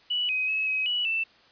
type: tone with pitch steps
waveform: sine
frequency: 2949 / 2521 / 2575 / 2541 / 2940 / 2663 Hz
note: F#7 / D#7 / E7 / D#7 / F#7 / E7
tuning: -6 / +22 / -41 / +36 / -12 / +17 cents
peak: -24 dBFS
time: 0.1-1.24 s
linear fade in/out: 10 ms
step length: 190 ms
effects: white hiss -57 dBFS RMS until 1.51 s + resampled to 11025 Hz